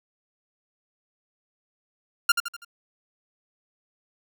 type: tone with echo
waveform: sawtooth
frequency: 1396.9 Hz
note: F6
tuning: in tune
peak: -11 dBFS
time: 2.29-2.32 s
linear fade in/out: 5 ms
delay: 82 ms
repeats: 4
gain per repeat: -7 dB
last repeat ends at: 2.648 s
effects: none